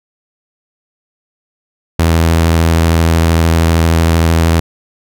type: tone with vibrato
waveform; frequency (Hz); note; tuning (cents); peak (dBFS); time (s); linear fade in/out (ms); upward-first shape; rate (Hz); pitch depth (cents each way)
sawtooth; 82.41; E2; 0; -4; 1.99-4.6; 5; triangle; 13; 27
effects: none